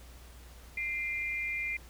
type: tone pair together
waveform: sine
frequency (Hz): 2082 / 2400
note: C7 / D7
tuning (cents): -9 / +37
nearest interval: major second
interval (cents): 246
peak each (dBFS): -34 / -35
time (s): 0.77-1.77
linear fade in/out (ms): 5
effects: added 60 Hz sine -50 dBFS peak until 1.89 s + pink hiss -56 dBFS RMS until 1.89 s